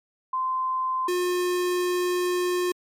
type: tone pair in turn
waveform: sine / square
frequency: 1036 / 358.1 Hz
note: C6 / F4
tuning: -17 / +43 cents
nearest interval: octave + tritone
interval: 1840 cents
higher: first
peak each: -23 dBFS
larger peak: neither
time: 0.33-1.08 / 1.08-2.72 s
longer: second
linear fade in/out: 5 ms
effects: MP3 64 kbps